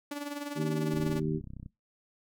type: tone with tremolo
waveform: sawtooth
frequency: 289.3 Hz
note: D4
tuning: 26 cents flat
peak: -29 dBFS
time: 0.11-1.2 s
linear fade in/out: 5 ms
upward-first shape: sine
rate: 20 Hz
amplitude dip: 60%
type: harmonic tone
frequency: 77.78 Hz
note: D#2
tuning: in tune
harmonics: 2 / 3 / 4 / 5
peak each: -31 / -35 / -36 / -35 dBFS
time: 0.55-1.41 s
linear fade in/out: 50 ms
type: click train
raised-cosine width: 5 ms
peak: -31 dBFS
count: 24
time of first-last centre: 0.94-1.661 s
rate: 31.9 Hz
effects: noise-tail reverb RT60 0.2 s tail -21 dB re dry